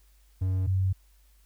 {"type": "tone pair in turn", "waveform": ["triangle", "sine"], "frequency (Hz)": [93.6, 94.69], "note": ["F#2", "F#2"], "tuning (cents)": [20, 41], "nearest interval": "unison", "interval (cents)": 21, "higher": "second", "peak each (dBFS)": -22, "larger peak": "neither", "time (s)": [[0.41, 0.67], [0.67, 0.93]], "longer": "neither", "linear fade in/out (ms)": 10, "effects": ["added 50 Hz sine -57 dBFS peak until 1.45 s", "white hiss -67 dBFS RMS until 1.45 s"]}